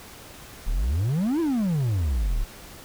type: exponential two-way sweep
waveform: triangle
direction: up then down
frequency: 31.25 to 346.1 to 31.91 Hz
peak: -19 dBFS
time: 0.66-2.45 s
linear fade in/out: 20 ms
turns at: 1.4 s
effects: pink hiss -44 dBFS RMS until 2.84 s